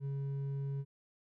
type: tone with hard clipping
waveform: sine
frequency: 138.59 Hz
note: C#3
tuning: in tune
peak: -36 dBFS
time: 0-0.85 s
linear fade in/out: 50 ms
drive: 4 dB
effects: none